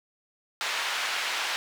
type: band-pass noise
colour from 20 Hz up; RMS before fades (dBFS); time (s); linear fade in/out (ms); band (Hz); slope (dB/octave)
white; -30; 0.61-1.56; 0; 900 to 3100; 12
effects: none